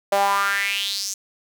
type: tone with high-pass filter sweep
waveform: sawtooth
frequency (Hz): 198.9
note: G3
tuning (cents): +25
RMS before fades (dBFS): -22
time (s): 0.12-1.14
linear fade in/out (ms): 5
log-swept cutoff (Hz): 620 to 6600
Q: 5.2
effects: none